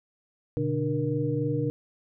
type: tone cluster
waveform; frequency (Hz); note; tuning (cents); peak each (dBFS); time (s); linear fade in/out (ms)
sine; 122.5 / 146 / 297.7 / 471.2; B2 / D3 / D4 / A#4; -14 / -10 / +24 / +19; -30; 0.57-1.7; 0
effects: none